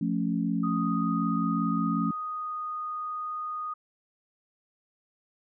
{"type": "chord", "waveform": "sine", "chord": "F augmented", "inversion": "none", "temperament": "equal", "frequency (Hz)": [174.61, 220, 277.2], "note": ["F3", "A3", "C#4"], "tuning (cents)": [0, 0, 0], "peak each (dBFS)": [-29, -29, -30], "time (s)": [0.01, 2.11], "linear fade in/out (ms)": 5}
{"type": "tone with pitch glide", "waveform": "sine", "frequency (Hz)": [1244.5, 1237.3], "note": ["D#6", "D#6"], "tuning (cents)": [0, -10], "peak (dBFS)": -31, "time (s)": [0.63, 3.74], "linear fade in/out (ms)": 10, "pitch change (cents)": -10, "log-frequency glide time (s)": [2.24, 2.62]}
{"effects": []}